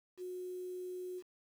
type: tone with quantisation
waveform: sine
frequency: 364.1 Hz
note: F#4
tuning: 28 cents flat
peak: -40 dBFS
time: 0.17-1.23 s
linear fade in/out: 50 ms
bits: 10
effects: none